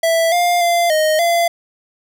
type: tone with pitch steps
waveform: square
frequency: 660 / 703 / 690 / 621 / 684 Hz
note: E5 / F5 / F5 / D#5 / F5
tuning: +2 / +11 / -21 / -3 / -36 cents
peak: -13 dBFS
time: 0.03-1.48 s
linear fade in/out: 5 ms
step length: 290 ms
effects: none